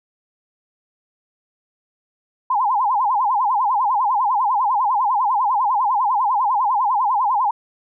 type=tone with vibrato; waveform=sine; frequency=920 Hz; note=A#5; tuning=23 cents flat; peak=-15 dBFS; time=2.5-7.51 s; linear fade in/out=5 ms; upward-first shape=sine; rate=10 Hz; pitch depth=240 cents each way; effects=none